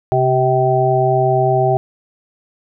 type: harmonic tone with a mistuned harmonic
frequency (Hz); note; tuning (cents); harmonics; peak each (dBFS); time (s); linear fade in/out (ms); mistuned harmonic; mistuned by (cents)
128.8; C3; -27; 1 / 3 / 5 / 6; -17 / -17 / -17 / -17; 0.12-1.77; 0; 1; +47
effects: none